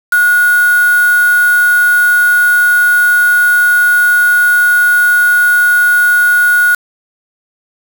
sine tone with quantisation, 1451 Hz, F#6, 34 cents flat, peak -6 dBFS, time 0.12-6.75 s, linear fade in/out 5 ms, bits 3, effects none

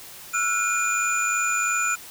sine tone cluster, 1340 / 1443 / 2445 / 7060 Hz, E6 / F#6 / D#7 / A8, +28 / -44 / -31 / +5 cents, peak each -26 dBFS, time 0.33-1.96 s, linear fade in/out 20 ms, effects tanh soft clip ceiling -11 dBFS + white hiss -42 dBFS RMS until 2.1 s

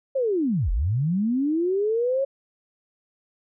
sine linear two-way sweep, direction down then up, 554.4 to 37.6 to 554.4 Hz, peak -20 dBFS, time 0.15-2.25 s, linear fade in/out 10 ms, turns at 0.71 s, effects none

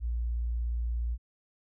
sine tone, 58.5 Hz, A#1, 7 cents sharp, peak -28 dBFS, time 0-1.18 s, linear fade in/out 50 ms, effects none

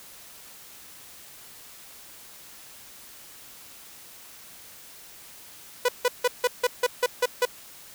sawtooth tone bursts, 493.9 Hz, B4, in tune, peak -15 dBFS, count 9, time 5.85-7.454 s, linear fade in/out 5 ms, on 36 ms, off 160 ms, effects white hiss -47 dBFS RMS until 7.94 s

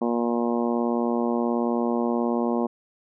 harmonic tone, 118.6 Hz, A#2, 30 cents sharp, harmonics 2 / 3 / 4 / 5 / 6 / 7 / 8 / 9, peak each -24 / -28 / -30 / -32 / -34 / -35 / -36 / -37 dBFS, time 0.01-2.67 s, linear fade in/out 10 ms, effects none

